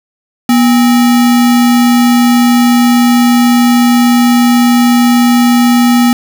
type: tone with sample-and-hold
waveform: sine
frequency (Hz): 241.8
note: B3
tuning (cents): -36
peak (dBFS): -4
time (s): 0.49-6.13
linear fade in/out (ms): 2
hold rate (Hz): 1050
effects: none